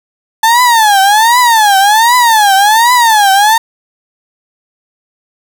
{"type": "tone with vibrato", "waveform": "35% pulse", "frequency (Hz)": 877, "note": "A5", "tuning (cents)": -6, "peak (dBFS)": -3, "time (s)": [0.43, 3.58], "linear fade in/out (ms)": 5, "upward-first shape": "triangle", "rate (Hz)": 1.3, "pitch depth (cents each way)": 240, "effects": []}